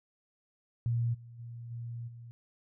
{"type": "tone with level steps", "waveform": "sine", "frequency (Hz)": 117.8, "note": "A#2", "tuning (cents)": 19, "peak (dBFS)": [-27, -47, -41, -37, -45], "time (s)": [0.86, 2.31], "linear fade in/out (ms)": 0, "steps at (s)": [1.13, 1.38, 1.7, 2.07], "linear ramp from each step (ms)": 20, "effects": []}